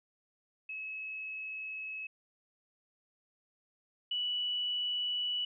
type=tone pair in turn; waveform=sine; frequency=2578 / 2953 Hz; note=E7 / F#7; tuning=-39 / -4 cents; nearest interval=major second; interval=235 cents; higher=second; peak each=-38 / -31 dBFS; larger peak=second; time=0.69-2.07 / 4.11-5.45 s; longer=first; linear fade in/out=5 ms; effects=none